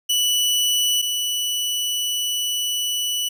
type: tone pair in turn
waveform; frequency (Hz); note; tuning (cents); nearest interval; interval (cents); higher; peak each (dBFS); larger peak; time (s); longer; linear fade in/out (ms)
sawtooth; 2960 / 2960; F#7 / F#7; 0 / 0; unison; 0; neither; -14 / -18; first; 0.09-1.02 / 1.02-3.29; second; 10
effects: none